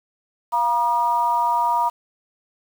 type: tone with amplitude modulation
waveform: sine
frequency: 954 Hz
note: A#5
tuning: 40 cents sharp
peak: -13 dBFS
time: 0.52-1.9 s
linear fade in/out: 20 ms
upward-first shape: sine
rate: 259 Hz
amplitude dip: 80%
effects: 7-bit